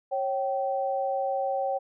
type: tone pair together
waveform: sine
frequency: 546.6 / 773 Hz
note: C#5 / G5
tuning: -24 / -24 cents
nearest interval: tritone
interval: 600 cents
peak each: -28 dBFS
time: 0.11-1.79 s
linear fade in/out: 20 ms
effects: none